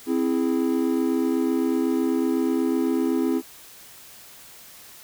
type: chord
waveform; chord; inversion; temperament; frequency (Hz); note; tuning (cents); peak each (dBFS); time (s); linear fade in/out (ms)
triangle; C augmented; none; equal; 261.6 / 329.6 / 415.3; C4 / E4 / G#4; 0 / 0 / 0; -21 / -22 / -26; 0.06-3.42; 50
effects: white hiss -46 dBFS RMS until 5.03 s